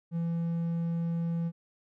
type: tone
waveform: triangle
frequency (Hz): 167.9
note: E3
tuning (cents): +32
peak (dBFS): -26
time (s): 0.11-1.52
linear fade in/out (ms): 50
effects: none